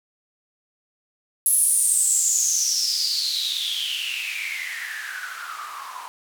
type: noise with band-pass filter sweep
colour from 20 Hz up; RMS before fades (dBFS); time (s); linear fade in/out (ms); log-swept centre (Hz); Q
blue; -24; 1.46-6.08; 0; 11000 to 960; 10
effects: none